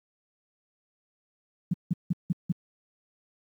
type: tone bursts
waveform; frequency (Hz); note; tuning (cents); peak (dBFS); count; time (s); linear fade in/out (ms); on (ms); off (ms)
sine; 174.61; F3; 0; -21; 5; 1.71-2.52; 5; 26; 170
effects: high-pass 100 Hz 12 dB/octave + 10-bit